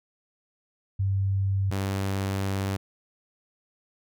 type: tone pair in turn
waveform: sine / sawtooth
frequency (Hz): 97.4 / 97.4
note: G2 / G2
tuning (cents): -11 / -11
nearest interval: unison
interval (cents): 0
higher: neither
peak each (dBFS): -22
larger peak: neither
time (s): 0.99-1.71 / 1.71-2.77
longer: second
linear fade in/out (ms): 10
effects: none